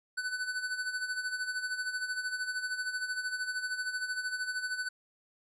square tone with tremolo, 1500 Hz, F#6, 23 cents sharp, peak -31 dBFS, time 0.17-4.89 s, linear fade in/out 10 ms, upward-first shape sine, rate 13 Hz, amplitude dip 65%, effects resampled to 24000 Hz

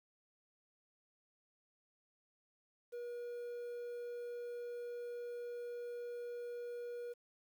triangle tone with quantisation, 480.6 Hz, B4, 47 cents flat, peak -40 dBFS, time 2.92-7.14 s, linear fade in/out 20 ms, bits 11, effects none

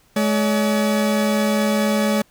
40% pulse tone pair together, 212.4 / 568 Hz, G#3 / C#5, +39 / +42 cents, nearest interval octave + perfect fourth, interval 1703 cents, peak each -17 / -21 dBFS, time 0.16-2.22 s, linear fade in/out 5 ms, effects pink hiss -57 dBFS RMS until 2.3 s

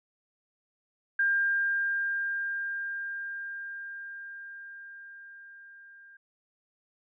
sine tone with level ramp, 1600 Hz, G6, 35 cents sharp, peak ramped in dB -22 to -50 dBFS, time 1.19-6.17 s, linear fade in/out 5 ms, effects none

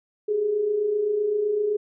sine tone pair together, 392 / 419.8 Hz, G4 / G#4, 0 / +19 cents, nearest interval minor second, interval 119 cents, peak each -31 / -21 dBFS, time 0.28-1.77 s, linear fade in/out 10 ms, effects none

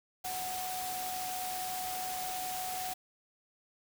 sine tone in noise, 740 Hz, F#5, in tune, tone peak -37 dBFS, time 0.24-2.94 s, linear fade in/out 10 ms, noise white, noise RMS -40 dBFS, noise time 0.24-2.94 s, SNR 0 dB, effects none

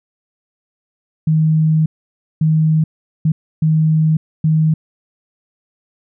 sine tone bursts at uneven times, 157.3 Hz, D#3, 19 cents sharp, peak -10 dBFS, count 5, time 1.27-1.86 / 2.41-2.84 / 3.25-3.32 / 3.62-4.17 / 4.44-4.74 s, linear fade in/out 5 ms, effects none

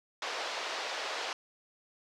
pink band-pass noise, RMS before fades -37 dBFS, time 0.22-1.33 s, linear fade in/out 2 ms, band 490 to 5500 Hz, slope 24 dB/octave, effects none

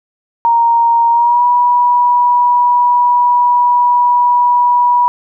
sine tone with pitch glide, 932.3 to 973 Hz, A#5 to B5, 0 to -26 cents, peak -7 dBFS, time 0.45-5.08 s, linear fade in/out 0 ms, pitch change +74 cents, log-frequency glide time 1.1-1.44 s, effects none

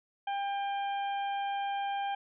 harmonic tone with a mistuned harmonic, 798 Hz, G5, 31 cents sharp, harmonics 1 / 2 / 3 / 4, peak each -31 / -43 / -47 / -46 dBFS, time 0.27-2.15 s, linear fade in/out 5 ms, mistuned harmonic 4, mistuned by -21 cents, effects none

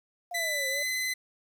sine linear two-way sweep, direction down then up, 715 to 523.3 to 592 Hz, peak -35 dBFS, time 0.31-0.83 s, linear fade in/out 5 ms, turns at 0.68 s
sawtooth tone with pitch glide, 1997 to 2028 Hz, B6 to B6, +19 to +45 cents, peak -25 dBFS, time 0.34-1.14 s, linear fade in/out 10 ms, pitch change +26 cents, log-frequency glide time 0.68-0.86 s
effects 10-bit

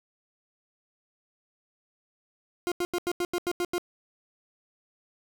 40% pulse tone bursts, 352.6 Hz, F4, 17 cents sharp, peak -25 dBFS, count 9, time 2.67-3.781 s, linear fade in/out 0 ms, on 47 ms, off 86 ms, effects none

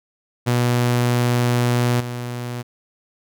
sawtooth tone with level steps, 121.6 Hz, B2, 26 cents flat, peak -12 / -22 dBFS, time 0.46-2.63 s, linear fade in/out 20 ms, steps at 2 s, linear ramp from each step 5 ms, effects none

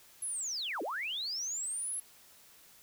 sine linear two-way sweep, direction down then up, 11175 to 273 to 11175 Hz, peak -34 dBFS, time 0.22-2 s, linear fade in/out 5 ms, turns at 0.82 s, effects white hiss -59 dBFS RMS until 2.82 s

